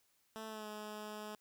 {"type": "tone with pitch glide", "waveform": "10% pulse", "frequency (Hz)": [220, 212], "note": ["A3", "G#3"], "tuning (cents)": [0, 36], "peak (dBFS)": -36, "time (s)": [0.36, 1.35], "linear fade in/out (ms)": 0, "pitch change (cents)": -64, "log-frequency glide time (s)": [0.47, 0.67], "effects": ["white hiss -75 dBFS RMS until 1.4 s"]}